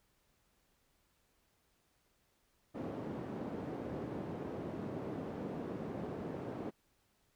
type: band-pass noise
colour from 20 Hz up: white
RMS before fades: -42 dBFS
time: 2.74-6.71 s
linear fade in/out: 20 ms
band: 130 to 390 Hz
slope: 12 dB/octave
effects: pink hiss -75 dBFS RMS until 7.35 s